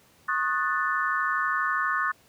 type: chord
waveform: sine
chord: D# half-diminished seventh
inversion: third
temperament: equal with one note detuned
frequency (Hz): 1092.2 / 1244.5 / 1480 / 1760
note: C#6 / D#6 / F#6 / A6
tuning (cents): -26 / 0 / 0 / 0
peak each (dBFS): -29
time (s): 0.28-2.12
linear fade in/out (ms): 10
effects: pink hiss -59 dBFS RMS until 2.28 s + high-pass 80 Hz 12 dB/octave